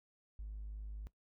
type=tone; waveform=triangle; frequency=51.91 Hz; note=G#1; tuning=in tune; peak=-39 dBFS; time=0.39-1.07 s; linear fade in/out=0 ms; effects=noise-tail reverb RT60 0.1 s tail -19 dB re dry + tanh soft clip ceiling -39 dBFS